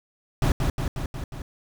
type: noise with echo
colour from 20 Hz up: brown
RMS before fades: -20 dBFS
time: 0.42-0.52 s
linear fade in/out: 2 ms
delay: 180 ms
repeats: 5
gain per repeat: -3 dB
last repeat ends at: 1.42 s
effects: none